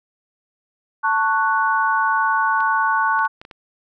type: chord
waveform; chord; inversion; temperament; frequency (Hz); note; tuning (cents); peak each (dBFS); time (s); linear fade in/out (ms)
sine; F# minor; first; just; 888 / 1110 / 1480; A5 / C#6 / F#6; +16 / +2 / 0; -20; 1.03-3.28; 20
type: clicks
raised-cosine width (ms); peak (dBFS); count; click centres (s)
0.3; -23; 6; 2.605 / 3.191 / 3.252 / 3.415 / 3.451 / 3.512
effects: none